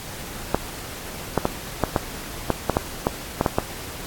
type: clicks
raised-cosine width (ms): 1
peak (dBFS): -3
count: 12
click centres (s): 0.546 / 1.377 / 1.454 / 1.837 / 1.962 / 2.503 / 2.697 / 2.769 / 3.069 / 3.411 / 3.462 / 3.585
effects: pink hiss -35 dBFS RMS until 4.06 s + AAC 64 kbps